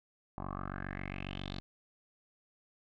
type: tone with low-pass filter sweep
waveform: 10% pulse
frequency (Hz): 47.35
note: F#1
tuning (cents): +41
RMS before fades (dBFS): -41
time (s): 0.38-1.6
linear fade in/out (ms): 0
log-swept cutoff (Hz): 950 to 4200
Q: 5.7
effects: none